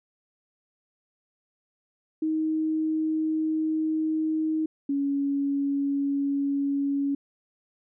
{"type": "tone pair in turn", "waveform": "sine", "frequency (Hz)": [314.5, 280.2], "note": ["D#4", "C#4"], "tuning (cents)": [19, 19], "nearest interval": "major second", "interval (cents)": 200, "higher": "first", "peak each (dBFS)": -23, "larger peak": "neither", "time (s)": [[2.22, 4.66], [4.89, 7.15]], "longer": "first", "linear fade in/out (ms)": 5, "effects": []}